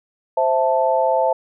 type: chord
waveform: sine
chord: A minor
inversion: first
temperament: equal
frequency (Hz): 523.3 / 659.3 / 880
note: C5 / E5 / A5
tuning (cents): 0 / 0 / 0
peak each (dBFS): -19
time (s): 0.37-1.33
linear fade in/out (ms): 5
effects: none